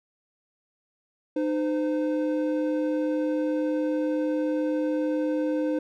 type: tone pair together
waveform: triangle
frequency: 305.6 / 513 Hz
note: D#4 / C5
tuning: -31 / -34 cents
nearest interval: major sixth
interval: 897 cents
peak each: -23 / -26 dBFS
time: 1.36-5.79 s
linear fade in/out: 5 ms
effects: none